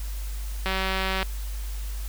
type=click train; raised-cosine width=0.3 ms; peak=-11 dBFS; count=109; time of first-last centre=0.66-1.228 s; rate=190 Hz; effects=added 50 Hz sine -29 dBFS peak until 2.08 s + white hiss -44 dBFS RMS until 2.08 s